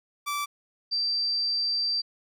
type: tone pair in turn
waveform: sawtooth / sine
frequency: 1162 / 4686 Hz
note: D6 / D8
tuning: -19 / -5 cents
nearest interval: 2 octaves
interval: 2414 cents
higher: second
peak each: -24 dBFS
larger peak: neither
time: 0.26-0.46 / 0.91-2.02 s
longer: second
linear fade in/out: 20 ms
effects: none